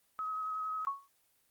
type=tone with vibrato; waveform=sine; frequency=1273 Hz; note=D#6; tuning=39 cents sharp; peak=-34 dBFS; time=0.19-0.85 s; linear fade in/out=0 ms; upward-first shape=sine; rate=11 Hz; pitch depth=13 cents each way
type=tone with exponential decay; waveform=sine; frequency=1108.7 Hz; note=C#6; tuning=in tune; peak=-27 dBFS; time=0.87-1.08 s; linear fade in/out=2 ms; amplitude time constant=45 ms
effects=white hiss -72 dBFS RMS until 1.5 s + Opus 24 kbps